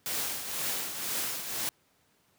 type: noise with tremolo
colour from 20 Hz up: white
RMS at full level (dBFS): -31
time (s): 0.06-1.69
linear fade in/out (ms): 0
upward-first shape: triangle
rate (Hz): 2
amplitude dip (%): 60
effects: pink hiss -68 dBFS RMS until 2.38 s + high-pass 100 Hz 12 dB/octave